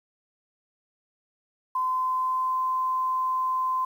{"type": "tone with pitch glide", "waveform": "sine", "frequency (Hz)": [1026, 1032.5], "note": ["C6", "C6"], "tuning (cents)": [-34, -23], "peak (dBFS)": -23, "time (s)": [1.75, 3.85], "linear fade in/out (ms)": 5, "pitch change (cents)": 11, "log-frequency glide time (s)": [1.87, 2.59], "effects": ["9-bit"]}